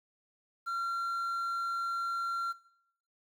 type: tone with quantisation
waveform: triangle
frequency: 1371 Hz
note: F6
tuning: 32 cents flat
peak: -30 dBFS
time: 0.66-2.53 s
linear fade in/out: 20 ms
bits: 10
effects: noise-tail reverb RT60 0.7 s tail -18 dB re dry